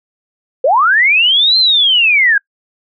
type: linear two-way sweep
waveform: sine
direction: up then down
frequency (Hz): 476.5 to 4186 to 1580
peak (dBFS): -7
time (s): 0.64-2.38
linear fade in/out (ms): 5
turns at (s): 1.58
effects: noise-tail reverb RT60 0.1 s tail -25 dB re dry